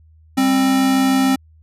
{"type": "tone pair together", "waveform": "square", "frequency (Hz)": [197.82, 264.6], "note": ["G3", "C4"], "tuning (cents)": [16, 20], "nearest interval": "perfect fourth", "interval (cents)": 504, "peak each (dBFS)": [-24, -14], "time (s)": [0.37, 1.36], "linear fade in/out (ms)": 10, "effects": ["added 79 Hz sine -46 dBFS peak until 1.62 s", "resampled to 32000 Hz"]}